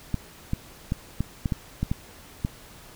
clicks, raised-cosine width 5 ms, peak -12 dBFS, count 9, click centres 0.143 / 0.534 / 0.921 / 1.206 / 1.458 / 1.522 / 1.83 / 1.915 / 2.449 s, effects pink hiss -48 dBFS RMS until 2.95 s

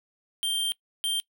square tone bursts at uneven times, 3164 Hz, G7, 15 cents sharp, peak -25 dBFS, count 2, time 0.43-0.72 / 1.04-1.2 s, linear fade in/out 0 ms, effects noise-tail reverb RT60 0.1 s tail -22 dB re dry

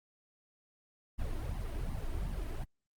brown noise with flanger, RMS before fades -36 dBFS, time 1.18-2.65 s, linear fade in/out 20 ms, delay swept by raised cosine 0.99 to 3.19 ms, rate 2.7 Hz, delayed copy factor +1, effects Opus 32 kbps

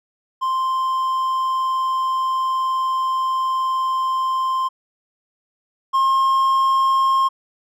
triangle tone pair in turn, 1046.5 / 1068.5 Hz, C6 / C6, 0 / +36 cents, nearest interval unison, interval 36 cents, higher second, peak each -16 / -12 dBFS, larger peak second, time 0.41-4.69 / 5.93-7.29 s, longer first, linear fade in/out 20 ms, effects none

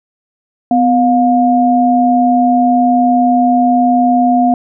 sine tone pair together, 251 / 710 Hz, B3 / F5, +28 / +28 cents, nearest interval octave + tritone, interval 1800 cents, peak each -10 dBFS, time 0.71-4.54 s, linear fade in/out 2 ms, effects none

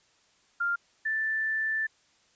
sine tone pair in turn, 1396.9 / 1764.5 Hz, F6 / A6, 0 / +4 cents, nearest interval major third, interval 404 cents, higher second, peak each -25 / -26 dBFS, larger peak first, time 0.6-0.76 / 1.05-1.87 s, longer second, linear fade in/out 10 ms, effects white hiss -65 dBFS RMS until 2.35 s + resampled to 16000 Hz

